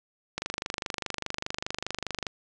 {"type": "click train", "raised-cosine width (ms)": 0.2, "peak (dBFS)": -13, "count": 48, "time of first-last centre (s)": [0.38, 2.268], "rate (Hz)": 24.9, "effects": ["resampled to 22050 Hz", "8-bit"]}